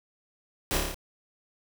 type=noise with echo; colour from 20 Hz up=pink; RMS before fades=-28 dBFS; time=0.71-0.77 s; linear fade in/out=0 ms; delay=29 ms; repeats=6; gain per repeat=-2 dB; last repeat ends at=0.944 s; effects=none